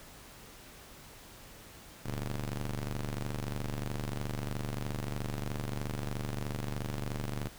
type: ring-modulated tone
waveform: sawtooth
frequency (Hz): 73.7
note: D2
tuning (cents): +7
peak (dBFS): -27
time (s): 2.05-7.49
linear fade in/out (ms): 10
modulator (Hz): 48.4
effects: pink hiss -52 dBFS RMS until 7.58 s